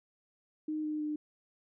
sine tone with pitch steps, 308.1 / 304.7 / 301.4 Hz, D#4 / D#4 / D4, -17 / -36 / +45 cents, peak -32 dBFS, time 0.68-1.16 s, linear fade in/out 5 ms, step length 160 ms, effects none

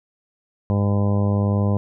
harmonic tone, 101.3 Hz, G#2, 43 cents flat, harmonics 1 / 2 / 3 / 4 / 5 / 6 / 7 / 8 / 9 / 10, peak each -18 / -22 / -32 / -32 / -30 / -32 / -39 / -38 / -41 / -36 dBFS, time 0.7-1.77 s, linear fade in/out 0 ms, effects none

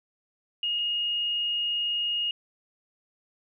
sine tone pair in turn, 2861 / 2861 Hz, F7 / F7, +41 / +41 cents, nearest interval unison, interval 0 cents, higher neither, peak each -25 dBFS, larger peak neither, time 0.63-0.79 / 0.79-2.31 s, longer second, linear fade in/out 2 ms, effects none

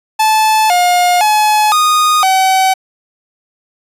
45% pulse tone with pitch steps, 870 / 713 / 851 / 1235 / 760 Hz, A5 / F5 / G#5 / D#6 / F#5, -20 / +36 / +42 / -13 / +46 cents, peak -8 dBFS, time 0.19-2.74 s, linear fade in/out 10 ms, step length 510 ms, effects resampled to 32000 Hz

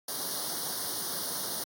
white noise with comb filter, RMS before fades -34 dBFS, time 0.08-1.64 s, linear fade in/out 5 ms, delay 0.2 ms, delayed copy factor +0.95, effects high-pass 150 Hz 12 dB/octave + AAC 64 kbps

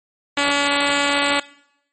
5% pulse tone, 284.7 Hz, C#4, 46 cents sharp, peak -5 dBFS, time 0.37-1.4 s, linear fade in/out 5 ms, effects noise-tail reverb RT60 0.8 s tail -21 dB re dry + MP3 32 kbps

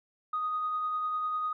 sine tone with tremolo, 1244.5 Hz, D#6, in tune, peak -27 dBFS, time 0.33-1.53 s, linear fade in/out 5 ms, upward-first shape sine, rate 10 Hz, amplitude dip 25%, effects tanh soft clip ceiling -23 dBFS

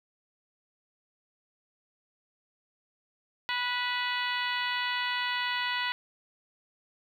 harmonic tone with a mistuned harmonic, 491 Hz, B4, 10 cents flat, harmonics 2 / 3 / 4 / 5 / 6 / 7 / 8 / 9, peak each -34 / -36 / -33 / -39 / -37 / -39 / -42 / -43 dBFS, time 3.49-5.92 s, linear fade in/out 0 ms, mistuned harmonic 5, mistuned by +38 cents, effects 10-bit

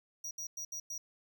square tone bursts at uneven times, 5770 Hz, F#8, 44 cents flat, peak -39 dBFS, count 5, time 0.24-0.31 / 0.38-0.47 / 0.57-0.65 / 0.72-0.8 / 0.9-0.98 s, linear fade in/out 5 ms, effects none

